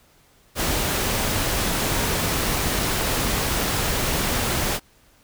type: tone in noise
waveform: sine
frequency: 940 Hz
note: A#5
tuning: 14 cents sharp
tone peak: -34 dBFS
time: 1.9-2.1 s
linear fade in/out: 50 ms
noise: pink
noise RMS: -23 dBFS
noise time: 0.55-4.8 s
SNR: -14 dB
effects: pink hiss -57 dBFS RMS until 5.23 s